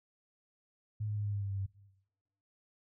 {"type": "tone with pitch steps", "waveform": "sine", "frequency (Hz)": [106.5, 105.09, 103.71, 102.34, 100.99, 99.66, 98.34, 97.04], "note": ["G#2", "G#2", "G#2", "G#2", "G#2", "G2", "G2", "G2"], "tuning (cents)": [44, 21, -2, -25, -48, 29, 6, -17], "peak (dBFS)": -33, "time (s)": [1, 1.664], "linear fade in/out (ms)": 10, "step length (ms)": 83, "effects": ["noise-tail reverb RT60 0.9 s tail -19 dB re dry"]}